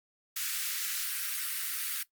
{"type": "high-pass noise", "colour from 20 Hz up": "white", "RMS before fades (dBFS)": -34, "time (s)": [0.36, 2.03], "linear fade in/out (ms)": 5, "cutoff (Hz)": 1300, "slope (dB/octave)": 48, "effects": ["noise-tail reverb RT60 0.1 s tail -17 dB re dry", "Opus 48 kbps"]}